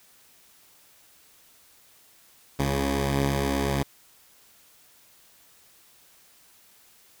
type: tone pair together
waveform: 10% pulse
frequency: 68.64 / 138.8 Hz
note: C#2 / C#3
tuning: -16 / +3 cents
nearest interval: octave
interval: 1219 cents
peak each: -17 / -19 dBFS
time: 2.59-3.83 s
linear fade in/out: 5 ms
effects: white hiss -57 dBFS RMS until 7.2 s